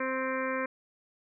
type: harmonic tone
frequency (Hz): 261.6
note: C4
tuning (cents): 0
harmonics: 1 / 2 / 4 / 5 / 6 / 7 / 8 / 9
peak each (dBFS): -36 / -33 / -36 / -42 / -38 / -40 / -42 / -42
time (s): 0-0.66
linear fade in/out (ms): 5
effects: none